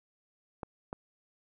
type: clicks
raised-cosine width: 1 ms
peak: -23 dBFS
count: 2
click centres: 0.632 / 0.929 s
effects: none